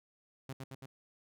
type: tone with echo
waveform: sawtooth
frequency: 133.3 Hz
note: C3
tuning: 33 cents sharp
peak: -36 dBFS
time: 0.49-0.53 s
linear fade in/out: 5 ms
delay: 110 ms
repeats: 3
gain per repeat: -2 dB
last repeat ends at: 0.86 s
effects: none